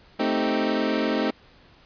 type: chord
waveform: 25% pulse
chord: A half-diminished seventh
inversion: none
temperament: equal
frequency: 220 / 261.6 / 311.1 / 392 Hz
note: A3 / C4 / Eb4 / G4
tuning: 0 / 0 / 0 / 0 cents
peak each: -23 / -23 / -23 / -27 dBFS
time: 0.19-1.31 s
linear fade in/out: 10 ms
effects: pink hiss -54 dBFS RMS until 1.85 s + resampled to 11025 Hz